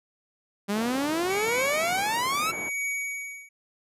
sawtooth exponential sweep, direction up, 197.2 to 1358 Hz, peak -21 dBFS, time 0.68-2.52 s, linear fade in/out 20 ms
pink band-pass noise, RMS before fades -39 dBFS, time 0.74-2.7 s, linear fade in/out 20 ms, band 200 to 1300 Hz, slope 12 dB/octave
square tone with tremolo, 2255 Hz, C#7, 29 cents sharp, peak -27 dBFS, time 1.3-3.49 s, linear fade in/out 5 ms, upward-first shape triangle, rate 0.8 Hz, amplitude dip 95%
effects resampled to 32000 Hz

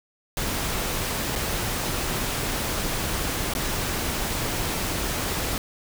pink noise with dropouts, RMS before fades -27 dBFS, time 0.37-5.58 s, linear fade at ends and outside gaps 1 ms, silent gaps 1.355-1.359 / 3.537-3.55 s, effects none

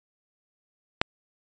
click, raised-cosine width 0.3 ms, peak -3 dBFS, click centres 1.015 s, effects resampled to 16000 Hz

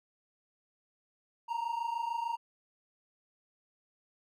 triangle tone pair together, 912 / 938.7 Hz, A#5 / A#5, -38 / +12 cents, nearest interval unison, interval 50 cents, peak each -35 / -32 dBFS, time 1.48-2.37 s, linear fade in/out 20 ms, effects none

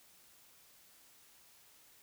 silence, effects white hiss -63 dBFS RMS until 2.02 s

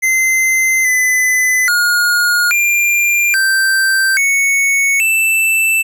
square tone with pitch steps, 2068 / 2013 / 1433 / 2390 / 1563 / 2215 / 2654 Hz, C7 / B6 / F6 / D7 / G6 / C#7 / E7, -21 / +33 / +44 / +30 / -6 / -2 / +11 cents, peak -11 dBFS, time 0.02-5.83 s, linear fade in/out 20 ms, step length 830 ms, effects none

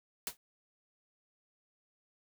white noise with exponential decay, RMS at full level -33 dBFS, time 0.27-0.37 s, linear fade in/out 1 ms, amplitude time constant 20 ms, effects none

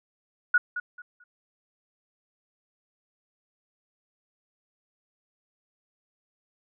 sine tone with echo, 1457 Hz, F#6, 27 cents flat, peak -16 dBFS, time 0.54-0.58 s, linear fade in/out 5 ms, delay 220 ms, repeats 3, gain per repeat -12 dB, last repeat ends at 1.24 s, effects none

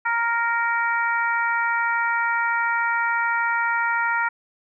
harmonic tone with a mistuned harmonic, 466.2 Hz, A#4, in tune, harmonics 2 / 3 / 4 / 5, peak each -24 / -23 / -26 / -31 dBFS, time 0.05-4.29 s, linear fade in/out 10 ms, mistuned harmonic 5, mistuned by -19 cents, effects none

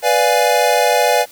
square chord, B diminished seventh, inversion none, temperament equal, 493.9 / 587.3 / 698.5 / 830.6 Hz, B4 / D5 / F5 / Ab5, 0 / 0 / 0 / 0 cents, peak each -18 dBFS, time 0.02-1.26 s, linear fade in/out 50 ms, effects white hiss -43 dBFS RMS until 1.31 s

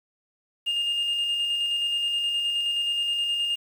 sine tone with tremolo, 2825 Hz, F7, 19 cents sharp, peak -20 dBFS, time 0.66-3.56 s, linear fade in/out 20 ms, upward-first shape square, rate 9.5 Hz, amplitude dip 30%, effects tanh soft clip ceiling -21 dBFS + 8-bit

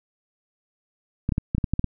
clicks, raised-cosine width 5 ms, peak -10 dBFS, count 9, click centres 1.291 / 1.322 / 1.381 / 1.549 / 1.582 / 1.642 / 1.736 / 1.794 / 1.843 s, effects none

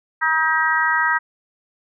harmonic tone, 317.7 Hz, D#4, 36 cents sharp, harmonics 3 / 4 / 5 / 6, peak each -22 / -22 / -20 / -21 dBFS, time 0.21-1.19 s, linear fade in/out 20 ms, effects none

